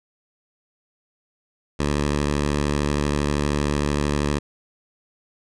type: tone with vibrato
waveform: 10% pulse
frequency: 72.9 Hz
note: D2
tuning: 12 cents flat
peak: -12 dBFS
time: 1.79-4.39 s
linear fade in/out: 10 ms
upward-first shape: triangle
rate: 12 Hz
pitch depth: 21 cents each way
effects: resampled to 22050 Hz